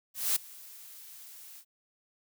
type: noise with ADSR envelope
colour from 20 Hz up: blue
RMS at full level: -26 dBFS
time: 0.14-1.65 s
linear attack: 220 ms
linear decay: 7 ms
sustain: -23 dB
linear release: 71 ms
effects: none